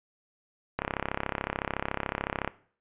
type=click train; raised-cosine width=0.5 ms; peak=-13 dBFS; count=58; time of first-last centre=0.79-2.476 s; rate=33.8 Hz; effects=noise-tail reverb RT60 0.5 s tail -18 dB re dry + resampled to 8000 Hz